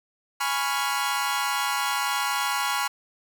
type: chord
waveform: sawtooth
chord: C# dominant seventh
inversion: second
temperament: equal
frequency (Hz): 830.6 / 987.8 / 1108.7 / 1396.9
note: G#5 / B5 / C#6 / E#6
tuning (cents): 0 / 0 / 0 / 0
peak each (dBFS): -26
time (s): 0.4-2.88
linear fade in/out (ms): 10
effects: none